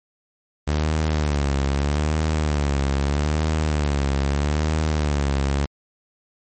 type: tone with vibrato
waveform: sawtooth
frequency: 73.42 Hz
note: D2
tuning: in tune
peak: -15 dBFS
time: 0.67-5.66 s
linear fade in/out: 10 ms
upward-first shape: sine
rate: 0.79 Hz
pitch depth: 110 cents each way
effects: MP3 32 kbps